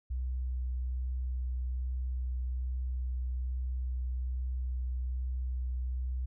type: tone with vibrato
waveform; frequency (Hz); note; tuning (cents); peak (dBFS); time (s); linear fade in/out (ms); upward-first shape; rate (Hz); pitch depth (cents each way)
sine; 62.9; B1; +32; -31; 0.1-6.26; 10; sine; 1.2; 10
effects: none